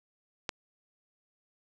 click, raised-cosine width 0.2 ms, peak -14 dBFS, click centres 0.492 s, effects none

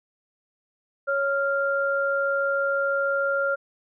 sine tone pair together, 554.4 / 1393.1 Hz, C#5 / F6, 0 / -5 cents, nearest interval octave + major third, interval 1595 cents, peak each -24 dBFS, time 1.07-3.56 s, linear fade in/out 20 ms, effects none

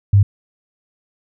sine tone, 100 Hz, G2, 35 cents sharp, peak -7 dBFS, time 0.13-0.23 s, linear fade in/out 5 ms, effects none

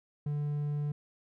triangle tone, 146.83 Hz, D3, in tune, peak -28 dBFS, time 0.26-0.92 s, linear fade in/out 5 ms, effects none

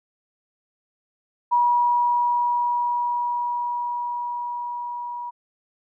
sine tone with level ramp, 964 Hz, B5, 42 cents flat, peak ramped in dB -15 to -29 dBFS, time 1.51-5.31 s, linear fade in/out 20 ms, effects none

